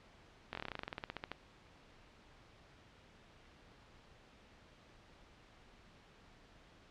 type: slowing click train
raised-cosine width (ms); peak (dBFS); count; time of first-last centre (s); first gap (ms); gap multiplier
0.3; -24; 19; 0.53-1.316; 21; 1.08
effects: pink hiss -62 dBFS RMS until 6.9 s + low-pass 4000 Hz 12 dB/octave